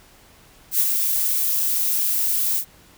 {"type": "noise with ADSR envelope", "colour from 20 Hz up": "violet", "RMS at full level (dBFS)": -17, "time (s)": [0.71, 2.65], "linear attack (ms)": 85, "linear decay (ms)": 49, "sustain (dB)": -4, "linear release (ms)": 77, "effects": ["pink hiss -51 dBFS RMS until 2.97 s"]}